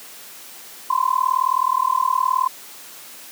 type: tone with amplitude modulation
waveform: sine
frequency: 1031 Hz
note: C6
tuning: 26 cents flat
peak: -12 dBFS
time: 0.9-2.48 s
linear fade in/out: 5 ms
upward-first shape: sine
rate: 39.1 Hz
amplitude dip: 100%
effects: white hiss -40 dBFS RMS until 3.31 s + high-pass 200 Hz 12 dB/octave